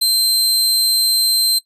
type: tone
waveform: sawtooth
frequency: 4125 Hz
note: C8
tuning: 25 cents flat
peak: -10 dBFS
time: 0.01-1.59 s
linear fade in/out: 10 ms
effects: noise-tail reverb RT60 0.1 s tail -18 dB re dry + resampled to 32000 Hz